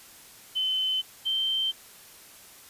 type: tone pair in turn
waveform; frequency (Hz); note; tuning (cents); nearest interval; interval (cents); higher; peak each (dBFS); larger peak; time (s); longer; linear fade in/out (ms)
sine; 3055 / 3121; G7 / G7; -45 / -8; unison; 37; second; -24; neither; 0.55-1.02 / 1.25-1.72; neither; 20
effects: white hiss -50 dBFS RMS until 2.69 s + resampled to 32000 Hz